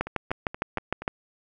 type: two click trains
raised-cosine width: 0.5 ms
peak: -20 / -10 dBFS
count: 5 / 8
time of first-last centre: 0.07-1.02 / 0.01-1.079 s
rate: 4.21 / 6.55 Hz
effects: none